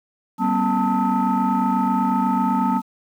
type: tone cluster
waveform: sine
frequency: 194.3 / 240.4 / 268.5 / 888 / 1281 Hz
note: G3 / B3 / C4 / A5 / E6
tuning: -15 / -46 / +45 / +16 / -50 cents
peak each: -22 / -21 / -25 / -20 / -27 dBFS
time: 0.38-2.82 s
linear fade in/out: 50 ms
effects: tanh soft clip ceiling -11 dBFS + 8-bit